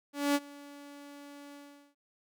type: tone with ADSR envelope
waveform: sawtooth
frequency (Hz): 286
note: D4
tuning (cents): -46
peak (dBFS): -20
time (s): 0.13-1.95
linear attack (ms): 220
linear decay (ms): 42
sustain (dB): -23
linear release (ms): 410
effects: none